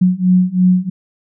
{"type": "beating tone pair", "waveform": "sine", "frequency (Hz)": [181.1, 184.1], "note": ["F#3", "F#3"], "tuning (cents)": [-37, -8], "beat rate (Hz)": 3, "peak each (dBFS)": [-13, -12], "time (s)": [0.01, 0.9], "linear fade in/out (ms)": 10, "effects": []}